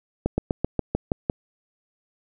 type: slowing click train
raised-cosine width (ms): 2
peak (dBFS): -8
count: 8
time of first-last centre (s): 0.26-1.298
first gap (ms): 120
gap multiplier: 1.07
effects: none